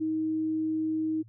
sine tone, 315.5 Hz, D#4, 24 cents sharp, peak -26 dBFS, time 0-1.23 s, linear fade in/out 20 ms, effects added 112 Hz sine -50 dBFS peak until 1.28 s

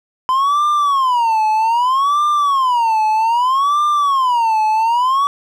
triangle tone with vibrato, 1015 Hz, B5, 47 cents sharp, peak -10 dBFS, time 0.29-5.27 s, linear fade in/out 0 ms, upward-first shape sine, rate 0.63 Hz, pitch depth 280 cents each way, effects none

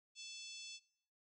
harmonic tone with a mistuned harmonic, 880 Hz, A5, in tune, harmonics 3 / 4 / 5 / 6 / 7 / 8 / 9, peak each -55 / -54 / -56 / -57 / -56 / -61 / -63 dBFS, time 0.15-0.8 s, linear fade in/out 50 ms, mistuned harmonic 4, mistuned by -42 cents, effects noise-tail reverb RT60 0.7 s tail -22 dB re dry

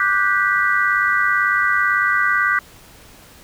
sine chord, G major seventh, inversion second, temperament just, 1176 / 1470 / 1568 / 1960 Hz, D6 / F#6 / G6 / B6, +2 / -12 / 0 / -14 cents, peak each -20 dBFS, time 0-2.59 s, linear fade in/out 2 ms, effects pink hiss -45 dBFS RMS until 3.43 s

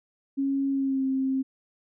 sine tone with pitch glide, 274.2 to 265.6 Hz, C#4 to C4, -19 to +26 cents, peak -23 dBFS, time 0.37-1.43 s, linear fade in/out 20 ms, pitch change -55 cents, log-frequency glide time 0.7-1.05 s, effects none

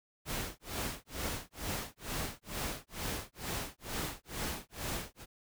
pink noise with tremolo, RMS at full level -36 dBFS, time 0.25-5.26 s, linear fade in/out 50 ms, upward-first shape sine, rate 2.2 Hz, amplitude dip 100%, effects none

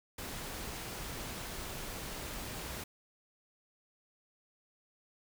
pink noise, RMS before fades -42 dBFS, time 0.18-2.84 s, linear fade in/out 5 ms, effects none

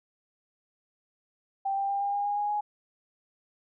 sine tone with pitch steps, 784 / 790.8 / 797.7 / 804.6 / 811.6 / 818.7 / 825.8 / 833 Hz, G5 / G5 / G5 / G5 / G#5 / G#5 / G#5 / G#5, 0 / +15 / +30 / +45 / -40 / -25 / -10 / +5 cents, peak -26 dBFS, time 1.65-2.61 s, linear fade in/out 10 ms, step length 120 ms, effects none

